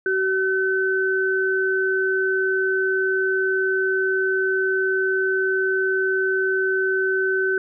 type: tone pair together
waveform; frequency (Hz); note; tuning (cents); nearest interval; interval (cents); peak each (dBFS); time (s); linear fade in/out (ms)
sine; 380.2 / 1521; F#4 / F#6; +47 / +47; 2 octaves; 2400; -21; 0.06-7.58; 2
effects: none